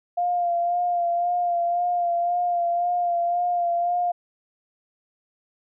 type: tone with vibrato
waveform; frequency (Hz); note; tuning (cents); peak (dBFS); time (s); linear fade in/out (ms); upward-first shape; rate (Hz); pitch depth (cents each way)
sine; 699; F5; +1; -20; 0.17-4.12; 10; sine; 1.9; 27
effects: none